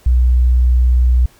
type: tone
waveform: sine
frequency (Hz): 61.74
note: B1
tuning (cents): 0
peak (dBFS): -8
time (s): 0.06-1.26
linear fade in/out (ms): 5
effects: pink hiss -49 dBFS RMS until 1.39 s